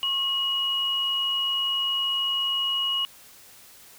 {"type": "tone pair together", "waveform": "sine", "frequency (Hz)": [1086.3, 2900], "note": ["C#6", "F#7"], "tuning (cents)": [-35, -35], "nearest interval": "octave + perfect fourth", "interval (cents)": 1700, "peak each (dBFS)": [-34, -23], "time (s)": [0.03, 3.05], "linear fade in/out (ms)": 0, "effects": ["white hiss -50 dBFS RMS until 3.98 s"]}